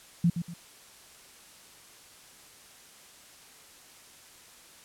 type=tone with echo; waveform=sine; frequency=171 Hz; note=F3; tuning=36 cents flat; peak=-19 dBFS; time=0.24-0.3 s; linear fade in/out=5 ms; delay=120 ms; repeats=2; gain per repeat=-9 dB; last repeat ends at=0.54 s; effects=white hiss -53 dBFS RMS until 4.84 s + low-pass 11000 Hz 12 dB/octave